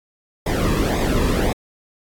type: noise with flanger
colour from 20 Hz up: brown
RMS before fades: -19 dBFS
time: 0.46-1.53 s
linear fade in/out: 5 ms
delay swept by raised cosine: 0.69 to 1.4 ms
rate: 1.9 Hz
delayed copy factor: -0.65
effects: AAC 64 kbps